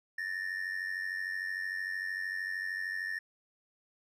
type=ring-modulated tone; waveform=triangle; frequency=1800 Hz; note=A6; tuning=39 cents sharp; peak=-29 dBFS; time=0.18-3.19 s; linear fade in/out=5 ms; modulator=46.6 Hz; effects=none